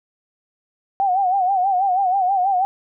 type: tone with vibrato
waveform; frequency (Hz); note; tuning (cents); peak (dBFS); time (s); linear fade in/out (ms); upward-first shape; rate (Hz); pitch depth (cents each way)
sine; 758; F#5; +42; -15; 1-2.65; 0; sine; 6.2; 97
effects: none